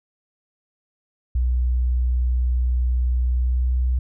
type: tone with pitch glide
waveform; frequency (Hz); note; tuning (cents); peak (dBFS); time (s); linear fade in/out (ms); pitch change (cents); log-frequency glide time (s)
sine; 61.74 to 62.67; B1 to B1; 0 to +26; -17; 1.35-3.99; 5; +26; 3.28-3.78
effects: none